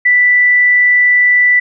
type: tone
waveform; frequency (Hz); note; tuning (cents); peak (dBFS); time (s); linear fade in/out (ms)
sine; 1975.5; B6; 0; -6; 0.05-1.6; 10
effects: none